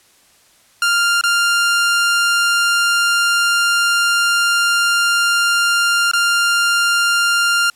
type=tone with dropouts; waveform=sawtooth; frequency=1396.9 Hz; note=F6; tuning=in tune; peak=-9 dBFS; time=0.82-7.7 s; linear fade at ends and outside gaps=2 ms; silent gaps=1.212-1.237 / 6.114-6.134 s; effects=white hiss -52 dBFS RMS until 7.75 s + low-pass 11000 Hz 12 dB/octave